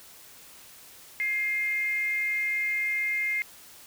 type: tone with frequency modulation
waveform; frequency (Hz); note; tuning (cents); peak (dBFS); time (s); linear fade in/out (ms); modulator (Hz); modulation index
sine; 2112; C7; +16; -25; 1.2-3.42; 0; 424; 0.28
effects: white hiss -50 dBFS RMS until 3.86 s